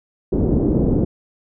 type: low-pass noise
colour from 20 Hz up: white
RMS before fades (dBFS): -17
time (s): 0.32-1.05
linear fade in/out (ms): 10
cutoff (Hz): 390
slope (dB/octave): 24
effects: none